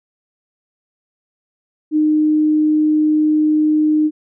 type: tone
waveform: sine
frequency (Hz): 306.3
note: D#4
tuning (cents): -27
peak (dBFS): -11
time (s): 1.91-4.11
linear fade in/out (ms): 50
effects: none